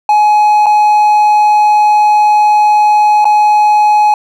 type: tone with dropouts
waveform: triangle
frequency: 842 Hz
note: G#5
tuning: 24 cents sharp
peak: -3 dBFS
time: 0.09-4.14 s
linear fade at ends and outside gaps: 2 ms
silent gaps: 0.66-0.665 / 3.245-3.253 s
effects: none